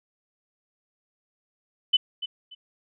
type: tone with echo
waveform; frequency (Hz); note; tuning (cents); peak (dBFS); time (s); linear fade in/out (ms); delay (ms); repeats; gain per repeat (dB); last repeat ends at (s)
sine; 3004; F#7; +26; -15; 1.93-1.97; 10; 290; 2; -13; 2.55
effects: none